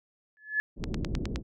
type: tone with exponential growth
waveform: sine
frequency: 1716 Hz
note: A6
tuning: 44 cents flat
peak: -21 dBFS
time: 0.37-0.6 s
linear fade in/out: 0 ms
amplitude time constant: 48 ms
type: low-pass noise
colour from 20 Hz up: pink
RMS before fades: -33 dBFS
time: 0.76-1.43 s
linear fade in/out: 50 ms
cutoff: 380 Hz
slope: 24 dB/octave
type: click train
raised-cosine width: 0.2 ms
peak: -17 dBFS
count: 6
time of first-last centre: 0.84-1.359 s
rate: 9.63 Hz
effects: none